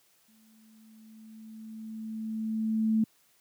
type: tone with exponential growth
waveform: sine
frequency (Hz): 220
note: A3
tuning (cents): 0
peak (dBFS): -21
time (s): 0.28-3.04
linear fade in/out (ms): 5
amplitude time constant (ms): 600
effects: white hiss -66 dBFS RMS until 3.4 s + high-pass 80 Hz 12 dB/octave